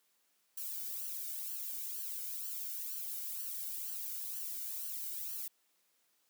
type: noise with flanger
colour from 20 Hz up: violet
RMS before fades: -41 dBFS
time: 0.57-5.48 s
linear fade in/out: 5 ms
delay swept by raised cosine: 0.67 to 1.38 ms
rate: 2.1 Hz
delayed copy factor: +0.75
effects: white hiss -75 dBFS RMS until 6.29 s + high-pass 200 Hz 12 dB/octave